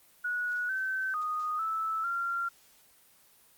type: tone with pitch steps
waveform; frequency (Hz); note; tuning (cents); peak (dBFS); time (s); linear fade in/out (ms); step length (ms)
sine; 1462 / 1538 / 1239 / 1312 / 1381; F#6 / G6 / D#6 / E6 / F6; -21 / -33 / -8 / -9 / -20; -29; 0.24-2.49; 10; 450
effects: white hiss -61 dBFS RMS until 3.57 s + Opus 24 kbps